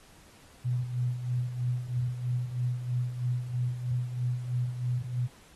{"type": "tone with tremolo", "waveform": "sine", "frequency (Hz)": 123.47, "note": "B2", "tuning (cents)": 0, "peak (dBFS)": -25, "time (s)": [0.64, 5.28], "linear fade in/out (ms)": 20, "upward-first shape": "sine", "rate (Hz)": 3.1, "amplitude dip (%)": 65, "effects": ["pink hiss -57 dBFS RMS until 5.55 s", "AAC 32 kbps"]}